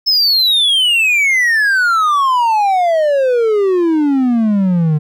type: exponential sweep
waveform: triangle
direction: down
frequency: 5274 to 148.1 Hz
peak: -8 dBFS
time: 0.06-4.99 s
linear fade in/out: 20 ms
effects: none